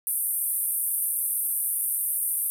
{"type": "band-pass noise", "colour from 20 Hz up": "white", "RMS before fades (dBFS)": -27, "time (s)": [0.07, 2.5], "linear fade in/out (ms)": 0, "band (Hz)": [8900, 14000], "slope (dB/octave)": 96, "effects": []}